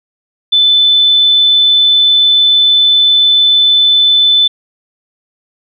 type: tone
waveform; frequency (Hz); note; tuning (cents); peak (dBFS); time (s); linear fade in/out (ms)
sine; 3513; A7; -3; -5; 0.52-4.48; 10
effects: none